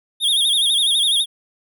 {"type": "tone with vibrato", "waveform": "square", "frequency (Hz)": 3481, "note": "A7", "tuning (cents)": -19, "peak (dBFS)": -15, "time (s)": [0.2, 1.26], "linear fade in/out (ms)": 50, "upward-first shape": "sine", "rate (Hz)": 12, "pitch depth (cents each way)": 130, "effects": []}